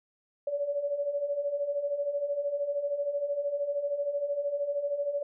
sine beating tone pair, 562 / 575 Hz, C#5 / D5, +24 / -37 cents, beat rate 13 Hz, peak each -35 / -29 dBFS, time 0.47-5.23 s, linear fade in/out 5 ms, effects none

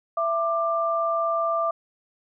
sine tone pair together, 666 / 1185.8 Hz, E5 / D6, +18 / +16 cents, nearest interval minor seventh, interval 998 cents, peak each -24 dBFS, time 0.17-1.71 s, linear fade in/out 5 ms, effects none

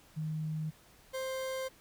sine / 40% pulse tone pair in turn, 156 / 524.7 Hz, D#3 / C5, +5 / +5 cents, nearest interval octave + major sixth, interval 2100 cents, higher second, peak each -33 / -34 dBFS, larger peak first, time 0.16-0.71 / 1.13-1.69 s, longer second, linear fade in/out 20 ms, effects pink hiss -61 dBFS RMS until 1.8 s

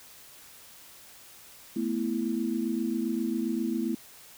sine chord, A suspended second, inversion none, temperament just, 220 / 247.5 / 330 Hz, A3 / B3 / E4, 0 / +4 / +2 cents, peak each -31 dBFS, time 1.76-3.95 s, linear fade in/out 5 ms, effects white hiss -51 dBFS RMS until 4.37 s

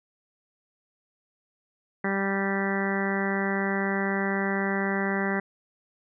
harmonic tone, 196 Hz, G3, in tune, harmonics 1 / 2 / 3 / 4 / 5 / 6 / 7 / 8 / 9 / 10, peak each -28 / -31 / -36 / -35 / -39 / -39 / -40 / -35 / -35 / -33 dBFS, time 2.04-5.4 s, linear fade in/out 5 ms, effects none

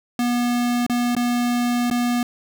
square tone with dropouts, 242.1 Hz, B3, 34 cents flat, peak -19 dBFS, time 0.19-2.23 s, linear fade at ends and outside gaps 2 ms, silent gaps 0.865-0.897 / 1.151-1.165 / 1.901-1.911 s, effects none

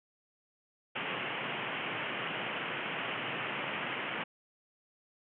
white band-pass noise, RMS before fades -37 dBFS, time 0.95-4.24 s, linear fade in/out 10 ms, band 110 to 3100 Hz, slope 96 dB/octave, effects none

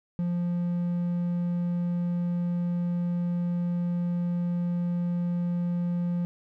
triangle tone, 174.61 Hz, F3, in tune, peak -23 dBFS, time 0.19-6.25 s, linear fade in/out 0 ms, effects none

